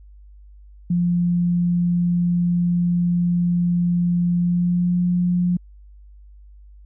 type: tone with pitch glide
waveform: sine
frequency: 174.61 to 177.35 Hz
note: F3 to F3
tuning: 0 to +27 cents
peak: -16 dBFS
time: 0.9-5.57 s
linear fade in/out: 5 ms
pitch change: +27 cents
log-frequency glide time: 4.37-4.99 s
effects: added 50 Hz sine -42 dBFS peak until 6.85 s